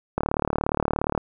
click train, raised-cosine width 1 ms, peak -8 dBFS, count 38, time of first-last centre 0.18-1.177 s, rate 37.1 Hz, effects none

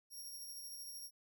15% pulse tone with tremolo, 5588 Hz, F8, in tune, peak -40 dBFS, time 0.1-1.11 s, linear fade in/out 50 ms, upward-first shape sine, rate 13 Hz, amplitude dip 30%, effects none

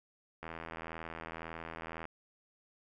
click train, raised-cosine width 0.5 ms, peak -27 dBFS, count 134, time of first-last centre 0.43-2.054 s, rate 81.9 Hz, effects none

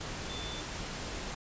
sine tone in noise, 3520 Hz, A7, in tune, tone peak -42 dBFS, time 0.29-0.61 s, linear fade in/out 10 ms, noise pink, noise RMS -39 dBFS, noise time 0-1.35 s, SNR -6 dB, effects resampled to 16000 Hz

